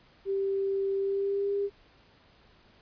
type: tone with pitch glide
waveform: sine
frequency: 391.4 to 401.5 Hz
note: G4 to G4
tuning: -3 to +41 cents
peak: -26 dBFS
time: 0.25-1.7 s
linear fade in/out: 50 ms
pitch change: +44 cents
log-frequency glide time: 0.97-1.53 s
effects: pink hiss -60 dBFS RMS until 2.81 s + resampled to 11025 Hz